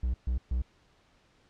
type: tone bursts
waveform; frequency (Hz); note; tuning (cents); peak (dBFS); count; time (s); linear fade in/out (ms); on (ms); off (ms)
triangle; 61.74; B1; 0; -24; 3; 0.03-0.62; 5; 110; 130
effects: pink hiss -65 dBFS RMS until 1.49 s + low-pass 5000 Hz 12 dB/octave